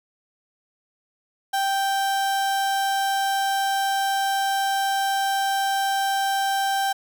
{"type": "tone", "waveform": "35% pulse", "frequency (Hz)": 784, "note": "G5", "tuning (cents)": 0, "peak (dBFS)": -19, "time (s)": [1.53, 6.93], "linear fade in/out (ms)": 10, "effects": []}